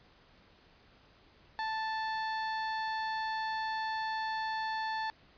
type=tone; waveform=30% pulse; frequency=880 Hz; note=A5; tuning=in tune; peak=-30 dBFS; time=1.59-5.1 s; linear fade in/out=0 ms; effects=pink hiss -62 dBFS RMS until 5.37 s + resampled to 11025 Hz